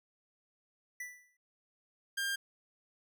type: tone with exponential decay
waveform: square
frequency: 1975.5 Hz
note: B6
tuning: in tune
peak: -38 dBFS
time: 1-1.37 s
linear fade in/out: 5 ms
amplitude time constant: 79 ms
type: tone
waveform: sawtooth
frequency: 1600 Hz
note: G6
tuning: 35 cents sharp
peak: -29 dBFS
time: 2.17-2.36 s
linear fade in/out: 10 ms
effects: none